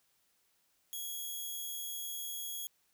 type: tone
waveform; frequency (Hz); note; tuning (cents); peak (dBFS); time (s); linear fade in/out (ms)
5% pulse; 3322; G#7; 0; -30; 0.93-2.67; 0
effects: white hiss -74 dBFS RMS until 2.93 s